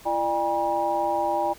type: tone cluster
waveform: sine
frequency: 338.9 / 599 / 805 / 958 Hz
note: E4 / D5 / G5 / A#5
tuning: +48 / +34 / +46 / +47 cents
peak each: -31 / -27 / -25 / -28 dBFS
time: 0.05-1.54 s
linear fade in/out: 20 ms
effects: pink hiss -48 dBFS RMS until 1.58 s